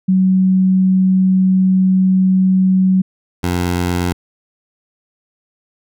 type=tone pair in turn; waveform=sine / 15% pulse; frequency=187.6 / 88.54 Hz; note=F#3 / F2; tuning=+24 / +24 cents; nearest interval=octave + minor second; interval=1300 cents; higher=first; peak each=-9 dBFS; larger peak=neither; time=0.08-3.02 / 3.43-4.13 s; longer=first; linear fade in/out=10 ms; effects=none